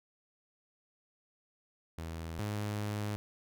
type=tone pair in turn; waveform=sawtooth; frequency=81.8 / 104.49 Hz; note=E2 / G#2; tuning=-13 / +11 cents; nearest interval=major third; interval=424 cents; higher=second; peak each=-35 / -30 dBFS; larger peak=second; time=1.98-2.39 / 2.39-3.16 s; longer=second; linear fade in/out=0 ms; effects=none